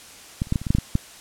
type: clicks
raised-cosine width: 5 ms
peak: -10 / -29 / -8 / -9 / -21 / -14 / -6 / -6 / -9 / -6 dBFS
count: 10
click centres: 0.419 / 0.471 / 0.524 / 0.558 / 0.616 / 0.668 / 0.705 / 0.75 / 0.785 / 0.954 s
effects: white hiss -44 dBFS RMS until 1.2 s + low-pass 10000 Hz 12 dB/octave